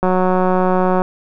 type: click train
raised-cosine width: 1 ms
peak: -3 dBFS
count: 183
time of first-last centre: 0.03-1.019 s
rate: 184 Hz
effects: none